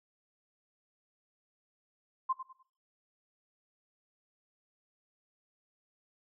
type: tone with echo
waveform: sine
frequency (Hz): 1046.5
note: C6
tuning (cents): 0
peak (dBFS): -27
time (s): 2.29-2.33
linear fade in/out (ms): 10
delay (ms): 100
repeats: 3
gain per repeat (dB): -11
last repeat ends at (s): 2.63
effects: noise-tail reverb RT60 0.4 s tail -17 dB re dry